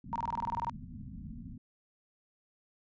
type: low-pass noise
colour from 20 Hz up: white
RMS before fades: -45 dBFS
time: 0.04-1.58 s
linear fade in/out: 5 ms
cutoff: 260 Hz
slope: 96 dB/octave
type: tone bursts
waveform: sine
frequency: 935 Hz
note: A#5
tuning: 5 cents sharp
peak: -30 dBFS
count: 12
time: 0.13-0.696 s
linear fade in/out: 0 ms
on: 27 ms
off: 22 ms
effects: resampled to 16000 Hz